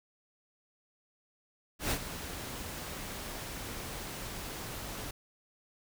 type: noise with ADSR envelope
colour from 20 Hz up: pink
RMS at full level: -30 dBFS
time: 1.79-5.11 s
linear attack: 120 ms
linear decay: 71 ms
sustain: -11 dB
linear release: 6 ms
effects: none